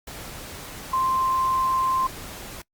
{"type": "tone in noise", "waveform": "sine", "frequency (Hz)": 1046.5, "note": "C6", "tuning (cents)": 0, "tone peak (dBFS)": -20, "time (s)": [0.93, 2.07], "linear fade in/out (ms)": 5, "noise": "pink", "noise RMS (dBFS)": -38, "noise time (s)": [0.07, 2.62], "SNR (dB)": 15, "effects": ["noise-tail reverb RT60 0.1 s tail -24 dB re dry", "Opus 48 kbps"]}